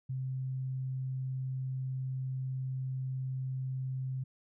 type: tone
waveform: sine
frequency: 130.81 Hz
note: C3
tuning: in tune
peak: -33 dBFS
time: 0.09-4.24 s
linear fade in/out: 10 ms
effects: none